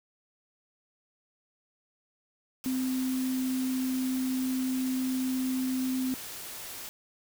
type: tone in noise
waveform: sine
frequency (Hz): 258.3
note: C4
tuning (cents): -22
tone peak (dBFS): -27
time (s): 2.66-6.14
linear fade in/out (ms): 0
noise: white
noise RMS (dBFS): -41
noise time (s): 2.64-6.89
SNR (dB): +11
effects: none